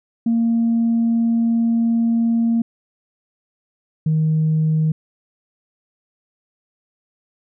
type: tone pair in turn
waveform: sine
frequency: 230.7 / 156.88 Hz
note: A#3 / D#3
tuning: -18 / +15 cents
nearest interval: perfect fifth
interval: 667 cents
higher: first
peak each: -13 dBFS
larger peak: neither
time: 0.26-2.62 / 4.06-4.92 s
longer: first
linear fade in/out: 5 ms
effects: tanh soft clip ceiling -11 dBFS